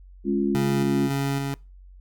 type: chord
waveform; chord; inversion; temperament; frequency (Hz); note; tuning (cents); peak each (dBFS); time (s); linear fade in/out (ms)
sine; Db major; second; equal with one note detuned; 207.7 / 276.2 / 349.2; Ab3 / Db4 / F4; 0 / -6 / 0; -24 / -25 / -25; 0.24-1.1; 50
type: tone with tremolo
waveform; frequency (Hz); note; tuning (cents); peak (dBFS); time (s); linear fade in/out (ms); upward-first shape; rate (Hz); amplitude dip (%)
25% pulse; 138.59; C#3; 0; -19; 0.55-1.54; 0; square; 1.8; 30
effects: noise-tail reverb RT60 0.3 s tail -24 dB re dry + added 46 Hz sine -44 dBFS peak until 2 s